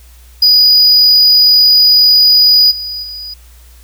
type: tone with level steps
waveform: triangle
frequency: 4929 Hz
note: D#8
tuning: 17 cents flat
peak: -3 / -18 / -22 dBFS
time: 0.42-3.34 s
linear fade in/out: 5 ms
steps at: 2.7 / 3.02 s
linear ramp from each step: 20 ms
effects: added 60 Hz sine -37 dBFS peak until 3.83 s + white hiss -46 dBFS RMS until 3.83 s